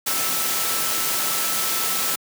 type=tone in noise; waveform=sine; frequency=1318.5 Hz; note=E6; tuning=in tune; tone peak=-33 dBFS; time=0.06-2.16 s; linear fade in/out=10 ms; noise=white; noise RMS=-23 dBFS; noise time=0.06-2.16 s; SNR=-13 dB; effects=high-pass 150 Hz 12 dB/octave